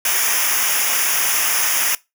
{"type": "noise with comb filter", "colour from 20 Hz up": "white", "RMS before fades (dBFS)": -18, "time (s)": [0.05, 1.95], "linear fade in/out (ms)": 2, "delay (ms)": 0.24, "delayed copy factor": -0.9, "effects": ["noise-tail reverb RT60 0.2 s tail -20 dB re dry"]}